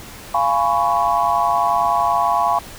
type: chord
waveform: sine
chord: C# dominant seventh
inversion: first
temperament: just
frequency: 693 / 831.5 / 997.9 / 1108.7 Hz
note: E#5 / G#5 / B5 / C#6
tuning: -14 / +2 / +18 / 0 cents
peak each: -20 dBFS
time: 0.34-2.59 s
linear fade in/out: 5 ms
effects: pink hiss -37 dBFS RMS until 2.78 s